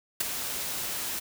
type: noise with ADSR envelope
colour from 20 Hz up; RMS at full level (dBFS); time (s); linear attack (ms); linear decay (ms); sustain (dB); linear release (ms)
white; -24; 0.2-1.2; 7; 14; -9; 16
effects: none